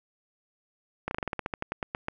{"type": "slowing click train", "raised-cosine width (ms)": 0.5, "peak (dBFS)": -15, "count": 15, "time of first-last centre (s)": [1.08, 2.084], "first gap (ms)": 31, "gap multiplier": 1.12, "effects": []}